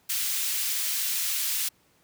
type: high-pass noise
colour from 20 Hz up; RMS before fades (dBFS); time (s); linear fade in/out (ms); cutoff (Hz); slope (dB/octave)
white; -28; 0.09-1.69; 10; 2200; 12
effects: pink hiss -64 dBFS RMS until 2.03 s + high-pass 80 Hz 12 dB/octave